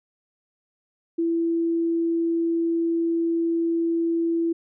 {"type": "tone", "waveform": "sine", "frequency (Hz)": 333.6, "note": "E4", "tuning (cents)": 21, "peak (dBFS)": -20, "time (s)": [1.18, 4.53], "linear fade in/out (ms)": 10, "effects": []}